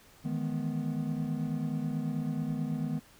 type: chord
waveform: triangle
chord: E major seventh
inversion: third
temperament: equal with one note detuned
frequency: 155.56 / 164.81 / 211.6 / 246.9 Hz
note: D#3 / E3 / G#3 / B3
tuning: 0 / 0 / +33 / 0 cents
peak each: -32 / -37 / -35 / -33 dBFS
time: 0.24-3 s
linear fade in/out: 20 ms
effects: pink hiss -58 dBFS RMS until 3.19 s